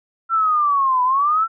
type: linear two-way sweep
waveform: sine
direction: down then up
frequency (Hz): 1356 to 987.8 to 1356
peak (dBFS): -14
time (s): 0.29-1.48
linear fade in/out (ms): 50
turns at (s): 1.03
effects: none